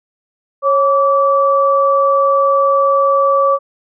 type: tone pair together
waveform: sine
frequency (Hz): 549.4 / 1155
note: C#5 / D6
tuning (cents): -16 / -29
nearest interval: octave + minor second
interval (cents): 1287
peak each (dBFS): -12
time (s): 0.62-3.59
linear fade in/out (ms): 50
effects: none